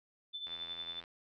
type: tone with tremolo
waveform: sine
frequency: 3524 Hz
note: A7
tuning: 2 cents sharp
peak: -37 dBFS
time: 0.33-1.01 s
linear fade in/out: 20 ms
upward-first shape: triangle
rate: 11 Hz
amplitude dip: 70%
type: click train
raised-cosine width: 0.3 ms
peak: -35 dBFS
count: 49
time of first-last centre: 0.47-1.039 s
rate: 84.4 Hz
effects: none